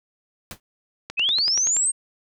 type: noise with exponential decay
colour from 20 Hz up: pink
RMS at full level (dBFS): -30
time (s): 0.51-0.6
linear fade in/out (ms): 1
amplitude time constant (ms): 18
type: click train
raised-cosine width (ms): 0.2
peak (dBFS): -14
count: 8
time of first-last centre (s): 1.1-1.767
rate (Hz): 10.5
type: linear sweep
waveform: sine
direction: up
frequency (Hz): 2460 to 8590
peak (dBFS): -18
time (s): 1.17-1.92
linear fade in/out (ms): 20
effects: none